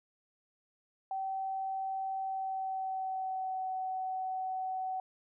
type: tone with pitch glide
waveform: sine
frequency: 769 to 752.7 Hz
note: G5 to F#5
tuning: -33 to +29 cents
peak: -33 dBFS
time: 1.11-5 s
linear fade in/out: 2 ms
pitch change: -38 cents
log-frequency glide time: 2.21-3.7 s
effects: none